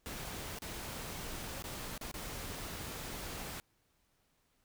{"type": "noise with dropouts", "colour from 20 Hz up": "pink", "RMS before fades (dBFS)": -43, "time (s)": [0.06, 3.6], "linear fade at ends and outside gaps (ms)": 0, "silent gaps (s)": [[0.587, 0.62], [1.623, 1.641], [1.978, 2.012], [2.114, 2.141]], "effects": ["pink hiss -75 dBFS RMS until 4.64 s"]}